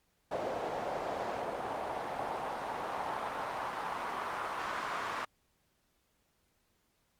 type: noise with band-pass filter sweep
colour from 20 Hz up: pink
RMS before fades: -37 dBFS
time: 0.31-5.25 s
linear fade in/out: 5 ms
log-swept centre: 600 to 1200 Hz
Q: 2
effects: pink hiss -75 dBFS RMS until 7.19 s + Opus 48 kbps